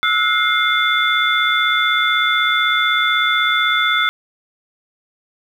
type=tone cluster; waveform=sine; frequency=1310 / 1446 / 2111 / 3484 Hz; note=E6 / F#6 / C7 / A7; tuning=-11 / -40 / +15 / -18 cents; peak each=-19 dBFS; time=0.03-4.09 s; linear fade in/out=0 ms; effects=7-bit